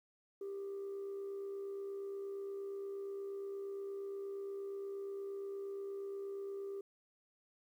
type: tone with amplitude modulation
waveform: sine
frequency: 395.4 Hz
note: G4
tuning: 15 cents sharp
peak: -37 dBFS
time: 0.41-6.81 s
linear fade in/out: 5 ms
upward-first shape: sine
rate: 68.5 Hz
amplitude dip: 40%
effects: tanh soft clip ceiling -38 dBFS + 12-bit